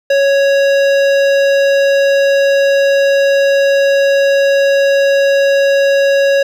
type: tone with hard clipping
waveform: sine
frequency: 554.4 Hz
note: C#5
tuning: in tune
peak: -10 dBFS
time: 0.1-6.43 s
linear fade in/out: 5 ms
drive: 15 dB
effects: none